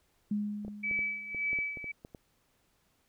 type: tone with exponential decay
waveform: sine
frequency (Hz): 207.7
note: G#3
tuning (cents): 0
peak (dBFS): -27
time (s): 0.31-1.56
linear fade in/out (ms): 5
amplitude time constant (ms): 270
type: clicks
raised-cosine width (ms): 2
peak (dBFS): -32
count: 11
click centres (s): 0.649 / 0.681 / 0.912 / 0.991 / 1.347 / 1.531 / 1.588 / 1.772 / 1.843 / 2.049 / 2.148
type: tone with tremolo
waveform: sine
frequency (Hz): 2296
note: D7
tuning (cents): -40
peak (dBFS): -28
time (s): 0.83-1.92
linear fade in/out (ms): 10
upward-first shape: sine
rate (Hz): 1.8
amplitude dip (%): 75
effects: pink hiss -72 dBFS RMS until 3.08 s